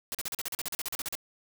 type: noise bursts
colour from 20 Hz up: white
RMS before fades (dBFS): -34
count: 16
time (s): 0.12-1.152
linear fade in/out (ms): 0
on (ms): 27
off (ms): 40
effects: none